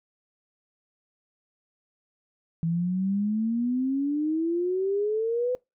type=exponential sweep; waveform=sine; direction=up; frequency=162.9 to 506 Hz; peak=-23 dBFS; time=2.63-5.55 s; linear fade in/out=0 ms; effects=noise-tail reverb RT60 0.2 s tail -24 dB re dry